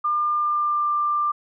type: tone with pitch glide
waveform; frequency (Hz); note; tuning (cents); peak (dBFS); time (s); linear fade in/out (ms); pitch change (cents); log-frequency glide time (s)
sine; 1200 to 1187.6; D6 to D6; +37 to +19; -19; 0.04-1.32; 10; -18; 0.36-0.91
effects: none